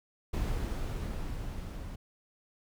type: noise with level ramp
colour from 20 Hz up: brown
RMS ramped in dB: -31 to -41 dBFS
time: 0.33-1.96 s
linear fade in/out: 10 ms
effects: none